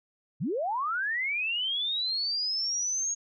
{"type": "linear sweep", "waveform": "sine", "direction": "up", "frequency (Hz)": [110, 6630], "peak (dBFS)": -27, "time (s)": [0.4, 3.15], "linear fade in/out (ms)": 20, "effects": []}